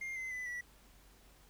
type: tone with pitch steps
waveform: triangle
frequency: 2114 / 2057 / 2002 / 1948.7 Hz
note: C7 / C7 / B6 / B6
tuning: +17 / -30 / +23 / -24 cents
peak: -37 dBFS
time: 0.01-0.61 s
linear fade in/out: 5 ms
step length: 150 ms
effects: added 48 Hz sine -63 dBFS peak until 1.49 s + pink hiss -64 dBFS RMS until 1.49 s